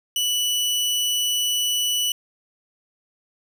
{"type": "tone", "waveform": "sawtooth", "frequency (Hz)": 2960, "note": "F#7", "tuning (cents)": 0, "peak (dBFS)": -17, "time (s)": [0.16, 2.12], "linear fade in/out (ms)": 2, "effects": []}